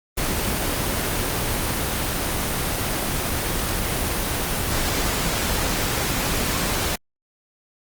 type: noise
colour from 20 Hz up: pink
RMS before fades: -23 dBFS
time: 0.17-6.96 s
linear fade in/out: 10 ms
effects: Opus 24 kbps